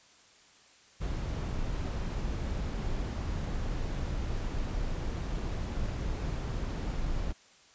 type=noise; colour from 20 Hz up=brown; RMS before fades=-33 dBFS; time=1-7.33 s; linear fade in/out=20 ms; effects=white hiss -59 dBFS RMS until 7.74 s + resampled to 16000 Hz